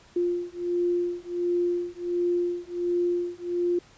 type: beating tone pair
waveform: sine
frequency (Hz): 350 / 351.4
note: F4 / F4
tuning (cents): +4 / +11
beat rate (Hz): 1.4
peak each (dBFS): -27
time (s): 0.16-3.79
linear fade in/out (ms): 5
effects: pink hiss -55 dBFS RMS until 3.97 s + resampled to 16000 Hz